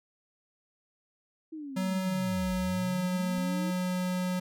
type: linear two-way sweep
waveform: sine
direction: down then up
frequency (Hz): 324.3 to 49.58 to 324.3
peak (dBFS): -37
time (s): 1.52-3.71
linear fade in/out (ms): 10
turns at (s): 2.53
type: tone with pitch glide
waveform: square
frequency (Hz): 187.5 to 182.16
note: F#3 to F#3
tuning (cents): +23 to -27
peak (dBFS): -29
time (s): 1.76-4.4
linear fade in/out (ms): 10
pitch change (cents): -50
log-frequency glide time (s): 1.98-3.09
type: click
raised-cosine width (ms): 5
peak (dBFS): -35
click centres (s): 3.382
effects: none